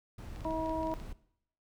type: noise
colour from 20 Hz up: brown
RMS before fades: -43 dBFS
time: 0.18-1.13 s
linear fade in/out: 5 ms
type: clicks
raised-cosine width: 0.2 ms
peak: -35 dBFS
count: 10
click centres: 0.361 / 0.407 / 0.446 / 0.508 / 0.66 / 0.695 / 0.831 / 0.871 / 0.916 / 1 s
type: harmonic tone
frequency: 320.1 Hz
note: D#4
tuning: 49 cents sharp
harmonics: 1 / 2 / 3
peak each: -36 / -36 / -36 dBFS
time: 0.45-0.94 s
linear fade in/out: 0 ms
effects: noise-tail reverb RT60 0.7 s tail -19 dB re dry